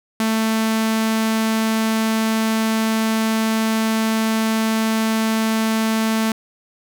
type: tone with notch filter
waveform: sawtooth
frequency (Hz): 221.6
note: A3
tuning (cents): +13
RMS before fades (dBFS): -19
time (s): 0.2-6.32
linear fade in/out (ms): 2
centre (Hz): 500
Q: 1.9
effects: none